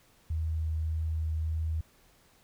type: tone with vibrato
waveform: sine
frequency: 79.5 Hz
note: D#2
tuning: 38 cents sharp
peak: -28 dBFS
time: 0.3-1.81 s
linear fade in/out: 5 ms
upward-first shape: triangle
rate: 1.7 Hz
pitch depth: 10 cents each way
effects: pink hiss -63 dBFS RMS until 2.43 s